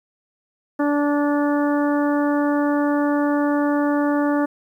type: harmonic tone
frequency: 290.6 Hz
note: D4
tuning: 18 cents flat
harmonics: 1 / 2 / 3 / 4 / 5 / 6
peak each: -18 / -24 / -28 / -30 / -32 / -34 dBFS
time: 0.79-4.46 s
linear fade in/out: 10 ms
effects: 9-bit